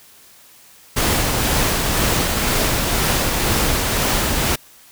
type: noise with tremolo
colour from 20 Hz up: pink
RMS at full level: -17 dBFS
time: 0.96-4.56 s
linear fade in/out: 10 ms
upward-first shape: triangle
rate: 2 Hz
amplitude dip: 30%
effects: white hiss -47 dBFS RMS until 4.91 s